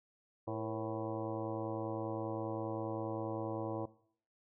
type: harmonic tone with a mistuned harmonic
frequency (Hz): 110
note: A2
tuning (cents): 0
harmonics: 1 / 2 / 3 / 4 / 5 / 6 / 7 / 8 / 9 / 10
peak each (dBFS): -43 / -50 / -41 / -45 / -43 / -48 / -47 / -53 / -48 / -56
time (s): 0.47-3.86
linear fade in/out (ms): 10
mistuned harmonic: 4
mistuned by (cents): +95
effects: noise-tail reverb RT60 0.6 s tail -20 dB re dry